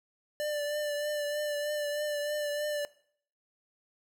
square tone with vibrato, 591 Hz, D5, 11 cents sharp, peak -31 dBFS, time 0.4-2.85 s, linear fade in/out 0 ms, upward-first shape triangle, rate 3.2 Hz, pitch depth 29 cents each way, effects noise-tail reverb RT60 0.6 s tail -20 dB re dry

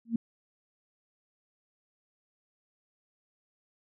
sine tone with exponential growth, 230.2 Hz, A#3, 22 cents flat, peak -21 dBFS, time 0.05-0.16 s, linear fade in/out 5 ms, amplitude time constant 22 ms, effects none

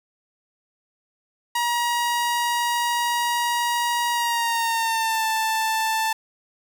sawtooth tone with pitch glide, 953 to 884.1 Hz, A#5 to A5, +38 to +8 cents, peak -17 dBFS, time 1.55-6.13 s, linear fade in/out 5 ms, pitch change -130 cents, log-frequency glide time 4.12-5.27 s, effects none

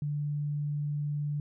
sine tone, 146.83 Hz, D3, in tune, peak -29 dBFS, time 0.02-1.4 s, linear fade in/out 2 ms, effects none

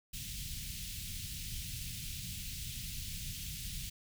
pink band-stop noise, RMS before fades -42 dBFS, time 0.13-3.9 s, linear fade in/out 10 ms, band 170 to 2700 Hz, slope 24 dB/octave, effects none

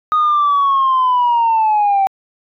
sine linear sweep, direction down, 1244.5 to 769 Hz, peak -9 dBFS, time 0.12-2.07 s, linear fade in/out 0 ms, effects tanh soft clip ceiling -8 dBFS

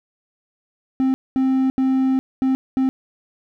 triangle tone bursts at uneven times, 263.2 Hz, C4, 10 cents sharp, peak -13 dBFS, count 5, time 1-1.14 / 1.36-1.7 / 1.78-2.19 / 2.42-2.55 / 2.77-2.89 s, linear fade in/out 0 ms, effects none

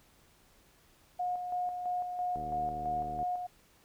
sine tone with tremolo, 720 Hz, F#5, 47 cents flat, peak -30 dBFS, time 1.19-3.47 s, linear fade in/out 10 ms, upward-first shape square, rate 3 Hz, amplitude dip 45%
click train, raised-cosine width 2 ms, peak -31 dBFS, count 67, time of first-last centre 2.36-3.228 s, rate 76 Hz
effects pink hiss -64 dBFS RMS until 3.84 s

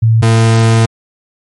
sine / 40% pulse tone pair in turn, 112.7 / 113.27 Hz, A2 / A#2, +42 / -49 cents, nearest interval unison, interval 9 cents, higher second, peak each -5 dBFS, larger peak neither, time 0.02-0.22 / 0.22-0.86 s, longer second, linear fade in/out 10 ms, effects MP3 48 kbps

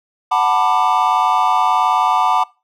triangle chord, B minor seventh, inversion second, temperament just, 740.8 / 889 / 987.8 / 1185.3 Hz, F#5 / A5 / B5 / D6, +2 / +18 / 0 / +16 cents, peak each -16 dBFS, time 0.31-2.44 s, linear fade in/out 10 ms, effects noise-tail reverb RT60 0.3 s tail -23 dB re dry

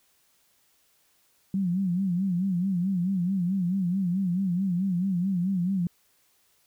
sine tone with vibrato, 184.3 Hz, F#3, 7 cents flat, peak -23 dBFS, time 1.54-5.87 s, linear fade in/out 2 ms, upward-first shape sine, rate 4.6 Hz, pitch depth 120 cents each way, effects white hiss -66 dBFS RMS until 6.66 s

